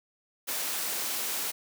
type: high-pass noise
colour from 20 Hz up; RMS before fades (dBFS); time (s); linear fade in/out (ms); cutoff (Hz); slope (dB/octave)
white; -32; 0.47-1.52; 20; 250; 12
effects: none